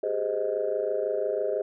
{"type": "chord", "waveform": "sine", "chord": "Ab major seventh", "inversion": "third", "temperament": "just", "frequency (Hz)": [389.3, 415.3, 519.1, 623], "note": ["G4", "Ab4", "C5", "Eb5"], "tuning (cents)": [-12, 0, -14, 2], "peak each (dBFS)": [-33, -29, -30, -29], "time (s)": [0.03, 1.62], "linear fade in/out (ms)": 5, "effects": ["tanh soft clip ceiling -16 dBFS"]}